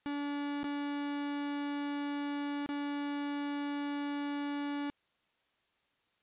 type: tone with dropouts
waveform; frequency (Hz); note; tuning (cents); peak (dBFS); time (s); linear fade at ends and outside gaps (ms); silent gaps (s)
45% pulse; 287.5; D4; -37; -34; 0.06-4.9; 0; 0.632-0.642 / 2.662-2.69
effects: white hiss -75 dBFS RMS until 6.22 s + resampled to 8000 Hz